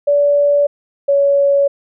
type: tone pair in turn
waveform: sine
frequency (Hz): 576 / 562.2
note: D5 / C#5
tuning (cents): -34 / +24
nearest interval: unison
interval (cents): 42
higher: first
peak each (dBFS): -9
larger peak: neither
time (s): 0.07-0.67 / 1.08-1.68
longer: neither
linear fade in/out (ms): 10
effects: none